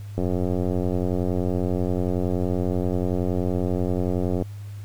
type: click train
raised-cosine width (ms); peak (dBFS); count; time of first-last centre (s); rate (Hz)
2; -12; 385; 0.18-4.423; 90.5
effects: added 102 Hz sine -33 dBFS peak until 4.84 s + pink hiss -53 dBFS RMS until 4.84 s